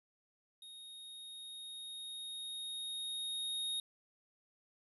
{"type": "tone with level ramp", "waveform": "square", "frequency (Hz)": 3729, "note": "A#7", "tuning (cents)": 0, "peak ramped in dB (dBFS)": [-51, -36], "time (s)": [0.62, 3.8], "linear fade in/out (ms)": 2, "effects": ["resampled to 32000 Hz", "13-bit"]}